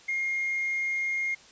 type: tone with hard clipping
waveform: triangle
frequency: 2133 Hz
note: C7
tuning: 33 cents sharp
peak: -26 dBFS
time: 0.08-1.35 s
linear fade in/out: 10 ms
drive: 2 dB
effects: white hiss -53 dBFS RMS until 1.51 s + resampled to 16000 Hz